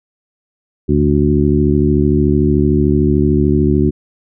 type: harmonic tone with a mistuned harmonic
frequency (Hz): 73.42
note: D2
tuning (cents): 0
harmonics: 1 / 2 / 3 / 4 / 5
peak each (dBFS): -16 / -16 / -16 / -16 / -16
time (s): 0.88-3.91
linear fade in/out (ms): 20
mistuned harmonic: 1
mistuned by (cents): +80
effects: none